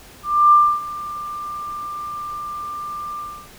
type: tone with ADSR envelope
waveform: sine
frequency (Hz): 1189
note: D6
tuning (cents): +21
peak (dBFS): -7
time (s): 0.23-3.49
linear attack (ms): 290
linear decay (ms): 280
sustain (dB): -19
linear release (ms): 300
effects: pink hiss -44 dBFS RMS until 3.58 s